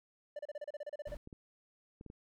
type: tone bursts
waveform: triangle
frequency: 590 Hz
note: D5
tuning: 8 cents sharp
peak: -37 dBFS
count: 13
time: 0.36-1.147 s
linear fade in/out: 5 ms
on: 31 ms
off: 32 ms
type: noise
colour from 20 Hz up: brown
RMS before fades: -47 dBFS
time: 1.07-1.17 s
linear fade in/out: 2 ms
type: clicks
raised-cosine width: 3 ms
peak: -36 dBFS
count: 5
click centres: 1.274 / 1.328 / 2.011 / 2.063 / 2.101 s
effects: none